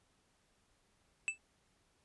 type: tone with exponential decay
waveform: square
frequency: 2637 Hz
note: E7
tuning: in tune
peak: -29 dBFS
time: 1.28-1.38 s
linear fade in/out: 0 ms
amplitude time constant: 21 ms
effects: pink hiss -74 dBFS RMS until 2.04 s + resampled to 24000 Hz